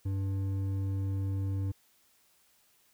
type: tone with hard clipping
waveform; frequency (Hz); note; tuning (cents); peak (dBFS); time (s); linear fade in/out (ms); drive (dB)
sine; 97.1; G2; -16; -31; 0.05-1.72; 10; 7
effects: white hiss -67 dBFS RMS until 2.93 s